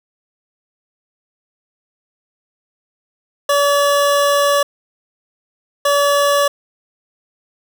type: tone bursts at uneven times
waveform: 25% pulse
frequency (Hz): 571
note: D5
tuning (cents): -49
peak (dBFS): -8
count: 2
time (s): 3.49-4.63 / 5.85-6.48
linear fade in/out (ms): 5
effects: none